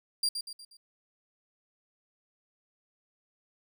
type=tone with echo; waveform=35% pulse; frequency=4760 Hz; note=D8; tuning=22 cents sharp; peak=-24 dBFS; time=0.23-0.29 s; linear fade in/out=5 ms; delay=120 ms; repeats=4; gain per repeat=-7 dB; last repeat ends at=0.77 s; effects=none